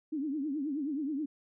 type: tone with vibrato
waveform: sine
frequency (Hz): 290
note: D4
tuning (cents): -22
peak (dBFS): -31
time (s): 0.12-1.26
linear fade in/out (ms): 10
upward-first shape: triangle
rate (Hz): 9.4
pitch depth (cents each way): 190
effects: none